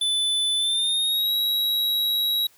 square tone with pitch glide, 3500 to 3861 Hz, A7 to B7, -10 to -40 cents, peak -21 dBFS, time 0.01-2.47 s, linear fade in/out 5 ms, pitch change +170 cents, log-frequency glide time 0.57-1.33 s, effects white hiss -57 dBFS RMS until 2.57 s

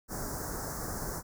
pink band-stop noise, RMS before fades -37 dBFS, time 0.08-1.23 s, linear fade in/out 50 ms, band 1700 to 5200 Hz, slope 48 dB/octave, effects none

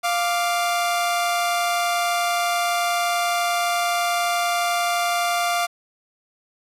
sawtooth tone pair together, 698.5 / 1174.7 Hz, F5 / D6, 0 / 0 cents, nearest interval major sixth, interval 900 cents, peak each -17 / -22 dBFS, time 0.03-5.67 s, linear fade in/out 20 ms, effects resampled to 32000 Hz + 8-bit

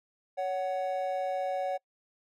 triangle tone pair together, 560 / 744.3 Hz, C#5 / F#5, +18 / +10 cents, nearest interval perfect fourth, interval 492 cents, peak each -30 / -30 dBFS, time 0.37-1.78 s, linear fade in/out 20 ms, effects noise-tail reverb RT60 0.1 s tail -26 dB re dry

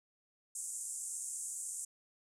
white band-pass noise, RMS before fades -42 dBFS, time 0.55-1.85 s, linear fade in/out 5 ms, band 7100 to 9300 Hz, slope 48 dB/octave, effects none

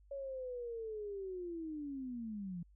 sine linear sweep, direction down, 561 to 167 Hz, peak -40 dBFS, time 0.11-2.63 s, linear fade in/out 5 ms, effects added 50 Hz sine -61 dBFS peak until 2.75 s

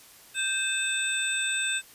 sine tone cluster, 1568 / 2602 / 3598 / 8040 Hz, G6 / E7 / A7 / B8, 0 / -23 / +38 / +30 cents, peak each -31 dBFS, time 0.34-1.82 s, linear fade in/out 50 ms, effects white hiss -52 dBFS RMS until 1.94 s + resampled to 32000 Hz

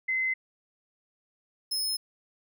sine / sawtooth tone pair in turn, 2054 / 5176 Hz, C7 / E8, -33 / -32 cents, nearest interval octave + major third, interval 1601 cents, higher second, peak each -25 dBFS, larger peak neither, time 0.08-0.34 / 1.71-1.97 s, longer neither, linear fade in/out 10 ms, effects none

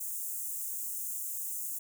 white high-pass noise, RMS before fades -37 dBFS, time 0-1.79 s, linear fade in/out 10 ms, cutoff 6800 Hz, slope 48 dB/octave, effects none

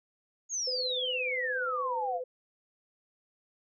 sine exponential sweep, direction down, 6770 to 659.3 Hz, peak -30 dBFS, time 0.49-2.21 s, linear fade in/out 50 ms
sine tone with tremolo, 506 Hz, B4, 42 cents sharp, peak -32 dBFS, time 0.67-2.24 s, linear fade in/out 5 ms, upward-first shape triangle, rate 17 Hz, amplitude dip 55%
effects none

